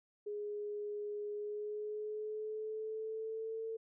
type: tone with pitch glide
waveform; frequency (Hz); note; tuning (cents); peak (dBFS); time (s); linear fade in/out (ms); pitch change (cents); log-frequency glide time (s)
sine; 415.3 to 447.7; G#4 to A4; 0 to +30; -38; 0.26-3.77; 10; +130; 1.33-3.64
effects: none